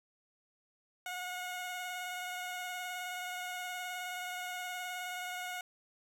15% pulse tone with vibrato, 725 Hz, F#5, 35 cents flat, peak -32 dBFS, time 1.06-5.61 s, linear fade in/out 2 ms, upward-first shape sine, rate 19 Hz, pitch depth 17 cents each way, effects none

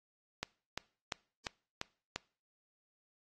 click train, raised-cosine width 0.2 ms, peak -18 dBFS, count 6, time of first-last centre 0.43-2.16 s, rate 2.89 Hz, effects noise-tail reverb RT60 0.4 s tail -23 dB re dry + AAC 32 kbps

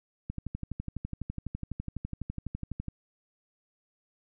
click train, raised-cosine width 5 ms, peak -22 dBFS, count 32, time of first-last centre 0.3-2.883 s, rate 12 Hz, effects none

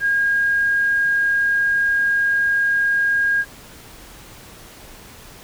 sine tone, 1626 Hz, G#6, 37 cents flat, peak -15 dBFS, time 0-3.45 s, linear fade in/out 50 ms, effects pink hiss -42 dBFS RMS until 5.43 s

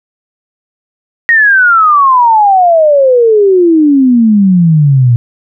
sine exponential sweep, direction down, 1889 to 116.54 Hz, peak -3 dBFS, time 1.29-5.16 s, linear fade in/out 0 ms, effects none

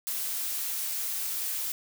blue noise, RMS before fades -32 dBFS, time 0.07-1.72 s, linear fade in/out 0 ms, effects none

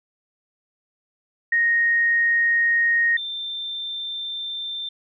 sine tone pair in turn, 1864.7 / 3572 Hz, A#6 / A7, 0 / +25 cents, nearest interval major seventh, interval 1125 cents, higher second, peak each -16 / -27 dBFS, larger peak first, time 1.52-3.17 / 3.17-4.89 s, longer second, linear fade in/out 5 ms, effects none

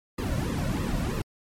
brown noise with flanger, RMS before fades -28 dBFS, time 0.18-1.22 s, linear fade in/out 5 ms, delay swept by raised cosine 1.3 to 2.5 ms, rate 3.1 Hz, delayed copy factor -0.9, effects MP3 64 kbps

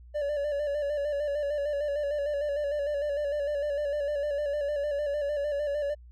triangle tone with vibrato, 580 Hz, D5, 22 cents flat, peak -25 dBFS, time 0.14-5.95 s, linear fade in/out 20 ms, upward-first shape square, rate 6.6 Hz, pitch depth 41 cents each way, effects added 60 Hz sine -47 dBFS peak until 6.11 s

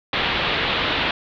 white low-pass noise, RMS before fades -22 dBFS, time 0.13-1.11 s, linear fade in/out 2 ms, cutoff 3800 Hz, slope 48 dB/octave, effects none

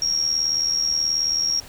sine tone with amplitude modulation, 5588 Hz, F8, in tune, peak -16 dBFS, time 0.02-1.6 s, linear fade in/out 2 ms, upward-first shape sine, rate 78.6 Hz, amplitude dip 65%, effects pink hiss -43 dBFS RMS until 1.68 s

